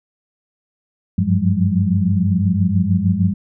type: tone cluster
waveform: sine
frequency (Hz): 94.6 / 100.9 / 175.5 / 182.3 / 202.5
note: F#2 / G#2 / F3 / F#3 / G#3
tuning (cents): +39 / -49 / +9 / -25 / -43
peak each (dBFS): -20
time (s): 1.18-3.34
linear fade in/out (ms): 5
effects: none